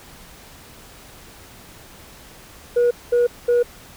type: tone bursts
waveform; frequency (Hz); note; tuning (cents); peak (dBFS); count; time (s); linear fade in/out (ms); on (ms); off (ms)
sine; 481.8; B4; -43; -11; 3; 2.76-3.63; 10; 150; 210
effects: tanh soft clip ceiling -12 dBFS + pink hiss -44 dBFS RMS until 3.96 s